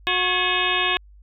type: harmonic tone with a mistuned harmonic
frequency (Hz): 364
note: F#4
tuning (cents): -28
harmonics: 1 / 2 / 3 / 5 / 6 / 7 / 8 / 9 / 10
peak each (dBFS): -30 / -30 / -26 / -26 / -30 / -25 / -28 / -29 / -28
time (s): 0.07-0.97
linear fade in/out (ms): 0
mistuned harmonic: 5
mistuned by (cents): -120
effects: added 50 Hz sine -45 dBFS peak until 1.22 s